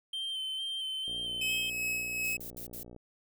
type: tone with vibrato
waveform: triangle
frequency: 3115 Hz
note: G7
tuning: 12 cents flat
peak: -32 dBFS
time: 0.13-1.7 s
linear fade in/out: 5 ms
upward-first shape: square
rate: 2.2 Hz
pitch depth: 21 cents each way
type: click train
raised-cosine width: 2 ms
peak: -36 dBFS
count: 114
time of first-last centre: 1.08-2.963 s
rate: 60 Hz
type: tone with tremolo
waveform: 45% pulse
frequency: 2568 Hz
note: E7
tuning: 46 cents flat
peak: -30 dBFS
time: 1.41-2.37 s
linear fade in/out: 5 ms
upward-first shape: sine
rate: 2.6 Hz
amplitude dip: 40%
type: noise bursts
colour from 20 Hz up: violet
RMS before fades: -43 dBFS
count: 4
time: 2.24-2.831 s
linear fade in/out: 2 ms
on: 99 ms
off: 65 ms
effects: none